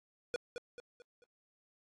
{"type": "tone with echo", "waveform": "square", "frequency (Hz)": 484.6, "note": "B4", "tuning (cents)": -33, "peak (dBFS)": -33, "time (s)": [0.34, 0.36], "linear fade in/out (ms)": 0, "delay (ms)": 220, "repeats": 4, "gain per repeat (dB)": -7, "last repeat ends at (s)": 1.24, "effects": ["low-pass 7000 Hz 12 dB/octave", "AAC 32 kbps"]}